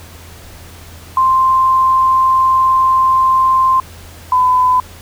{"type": "tone pair in turn", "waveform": "sine", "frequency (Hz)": [1046.5, 1007.6], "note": ["C6", "B5"], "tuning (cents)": [0, 34], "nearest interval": "minor second", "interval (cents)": 66, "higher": "first", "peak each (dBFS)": -8, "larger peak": "neither", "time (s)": [[1.17, 3.8], [4.32, 4.8]], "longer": "first", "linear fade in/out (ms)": 2, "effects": ["added 84 Hz sine -36 dBFS peak until 5.01 s", "pink hiss -38 dBFS RMS until 5.01 s"]}